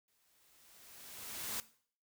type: noise with exponential growth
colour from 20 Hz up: white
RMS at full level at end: -38 dBFS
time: 0.08-1.6 s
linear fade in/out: 1 ms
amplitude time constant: 330 ms
effects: noise-tail reverb RT60 0.5 s tail -17 dB re dry